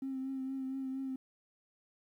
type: tone with vibrato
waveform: triangle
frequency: 265.5 Hz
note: C4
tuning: 25 cents sharp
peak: -32 dBFS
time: 0.02-1.16 s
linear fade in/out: 5 ms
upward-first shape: triangle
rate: 4.3 Hz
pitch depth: 29 cents each way
effects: tanh soft clip ceiling -33 dBFS + 12-bit